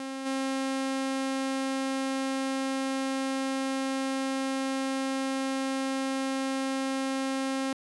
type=tone with level steps; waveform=sawtooth; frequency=267.6 Hz; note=C4; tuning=39 cents sharp; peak=-30 / -24 dBFS; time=0-7.73 s; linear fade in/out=2 ms; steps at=0.25 s; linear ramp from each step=20 ms; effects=resampled to 24000 Hz